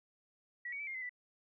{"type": "tone with pitch steps", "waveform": "sine", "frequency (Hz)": [1934, 2245, 2312, 2124, 2046, 1977], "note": ["B6", "C#7", "D7", "C7", "C7", "B6"], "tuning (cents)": [-37, 21, -28, 25, -39, 1], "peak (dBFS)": -39, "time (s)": [0.65, 1.094], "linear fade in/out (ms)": 5, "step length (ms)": 74, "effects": []}